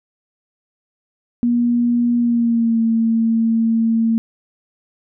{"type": "tone with pitch glide", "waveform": "sine", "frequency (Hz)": [239.2, 226.7], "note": ["A#3", "A#3"], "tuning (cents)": [45, -48], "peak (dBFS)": -13, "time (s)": [1.43, 4.18], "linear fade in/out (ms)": 0, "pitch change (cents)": -93, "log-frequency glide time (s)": [2.17, 2.81], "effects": []}